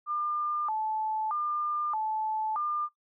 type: tone with vibrato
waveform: sine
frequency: 1022 Hz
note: C6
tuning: 41 cents flat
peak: -28 dBFS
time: 0.06-2.89 s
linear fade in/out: 50 ms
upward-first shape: square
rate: 0.8 Hz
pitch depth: 280 cents each way
effects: noise-tail reverb RT60 0.1 s tail -17 dB re dry